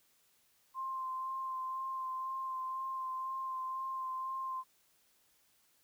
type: tone with vibrato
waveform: sine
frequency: 1049 Hz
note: C6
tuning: 4 cents sharp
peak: -36 dBFS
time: 0.74-4.64 s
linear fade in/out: 50 ms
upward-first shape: sine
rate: 2 Hz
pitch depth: 15 cents each way
effects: white hiss -71 dBFS RMS until 5.83 s